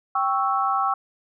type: chord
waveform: sine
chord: C# diminished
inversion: second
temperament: equal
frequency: 784 / 1108.7 / 1318.5 Hz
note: G5 / C#6 / E6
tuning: 0 / 0 / 0 cents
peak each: -24 dBFS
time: 0.15-0.94 s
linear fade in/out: 5 ms
effects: none